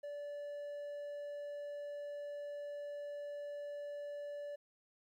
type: tone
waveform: triangle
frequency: 580 Hz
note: D5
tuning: 22 cents flat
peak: -40 dBFS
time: 0.03-4.56 s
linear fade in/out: 10 ms
effects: 13-bit